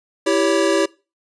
square chord, C# diminished, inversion first, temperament equal with one note detuned, 329.6 / 392 / 561.5 Hz, E4 / G4 / C#5, 0 / 0 / +22 cents, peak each -20 dBFS, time 0.26-0.86 s, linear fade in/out 10 ms, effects noise-tail reverb RT60 0.3 s tail -22 dB re dry + resampled to 22050 Hz

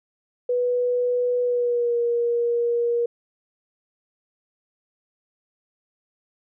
sine tone with pitch glide, 491.6 to 473.5 Hz, B4 to A#4, -8 to +27 cents, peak -19 dBFS, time 0.49-3.06 s, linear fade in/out 5 ms, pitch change -65 cents, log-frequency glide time 1.42-1.96 s, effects none

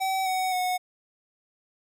square tone with pitch steps, 764 / 747.8 / 732 Hz, G5 / F#5 / F#5, -45 / +18 / -19 cents, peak -25 dBFS, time 0-0.78 s, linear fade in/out 20 ms, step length 260 ms, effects none

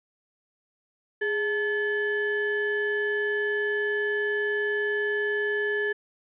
triangle ring-modulated tone, 655 Hz, E5, 11 cents flat, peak -19 dBFS, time 1.21-5.93 s, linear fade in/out 10 ms, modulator 1070 Hz, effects resampled to 8000 Hz + 10-bit

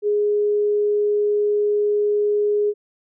sine tone, 415.3 Hz, G#4, in tune, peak -16 dBFS, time 0.02-2.74 s, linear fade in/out 50 ms, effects none

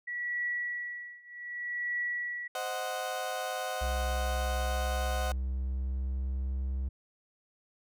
sine tone with tremolo, 1939 Hz, B6, 32 cents flat, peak -29 dBFS, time 0.07-2.48 s, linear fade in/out 10 ms, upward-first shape triangle, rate 0.65 Hz, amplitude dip 95%
30% pulse chord, C diminished, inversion none, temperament equal with one note detuned, 520.2 / 622.3 / 740 Hz, C5 / Eb5 / Gb5, -10 / 0 / 0 cents, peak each -36 / -36 / -33 dBFS, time 2.55-5.32 s, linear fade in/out 2 ms
triangle tone with pitch glide, 64 to 65.84 Hz, C2 to C2, -38 to +11 cents, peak -28 dBFS, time 3.81-6.89 s, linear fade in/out 10 ms, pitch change +49 cents, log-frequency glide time 4.54-6.66 s
effects none

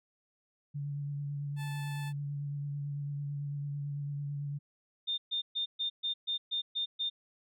sine tone with vibrato, 143.3 Hz, D3, 42 cents flat, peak -34 dBFS, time 0.74-4.59 s, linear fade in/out 20 ms, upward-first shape triangle, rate 9 Hz, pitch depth 24 cents each way
15% pulse tone, 875 Hz, A5, 10 cents flat, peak -37 dBFS, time 1.56-2.13 s, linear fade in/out 50 ms
sine tone bursts, 3624 Hz, A#7, 50 cents flat, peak -30 dBFS, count 9, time 5.07-7.1 s, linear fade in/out 20 ms, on 110 ms, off 130 ms
effects none

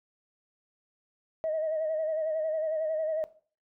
sine tone with vibrato, 630 Hz, D#5, 21 cents sharp, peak -26 dBFS, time 1.44-3.24 s, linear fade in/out 0 ms, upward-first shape sine, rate 11 Hz, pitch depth 50 cents each way, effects noise-tail reverb RT60 0.4 s tail -17 dB re dry + tanh soft clip ceiling -23 dBFS

